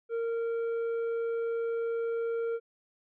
sine tone with tanh clipping, 461.4 Hz, A#4, 18 cents flat, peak -30 dBFS, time 0.09-2.6 s, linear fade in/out 50 ms, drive 6 dB, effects none

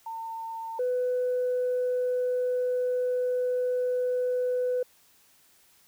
sine tone pair in turn, 904 / 499.2 Hz, A5 / B4, +47 / +19 cents, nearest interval minor seventh, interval 1028 cents, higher first, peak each -33 / -23 dBFS, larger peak second, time 0.06-0.79 / 0.79-4.83 s, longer second, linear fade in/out 5 ms, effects tanh soft clip ceiling -21 dBFS + white hiss -61 dBFS RMS until 5.87 s

